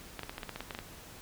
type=clicks; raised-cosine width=0.3 ms; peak=-22 dBFS; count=11; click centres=0.193 / 0.233 / 0.295 / 0.381 / 0.432 / 0.493 / 0.56 / 0.606 / 0.708 / 0.749 / 0.789 s; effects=pink hiss -50 dBFS RMS until 1.21 s